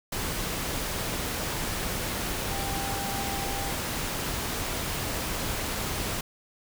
sine tone in noise, 791 Hz, G5, 15 cents sharp, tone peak -35 dBFS, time 2.51-3.71 s, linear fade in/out 5 ms, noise pink, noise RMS -31 dBFS, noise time 0.12-6.21 s, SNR -7 dB, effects none

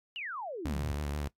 sine exponential sweep, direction down, 3000 to 82.41 Hz, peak -36 dBFS, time 0.16-0.93 s, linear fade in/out 0 ms
sawtooth tone with vibrato, 73.1 Hz, D2, 7 cents flat, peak -29 dBFS, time 0.65-1.28 s, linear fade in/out 5 ms, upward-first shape sine, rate 6.2 Hz, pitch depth 52 cents each way
effects noise-tail reverb RT60 0.1 s tail -20 dB re dry + AAC 64 kbps

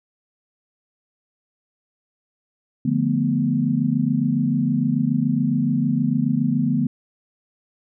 sine chord, B half-diminished seventh, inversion first, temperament equal, 146.83 / 174.61 / 220 / 246.9 Hz, D3 / F3 / A3 / B3, 0 / 0 / 0 / 0 cents, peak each -23 / -26 / -23 / -21 dBFS, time 2.85-6.87 s, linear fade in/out 5 ms, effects none

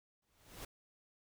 pink noise with exponential growth, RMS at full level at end -45 dBFS, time 0.22-0.65 s, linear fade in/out 5 ms, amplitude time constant 92 ms, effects none

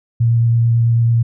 sine tone with vibrato, 116.54 Hz, A#2, in tune, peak -10 dBFS, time 0.2-1.23 s, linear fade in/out 10 ms, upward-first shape square, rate 9.1 Hz, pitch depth 9 cents each way, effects none

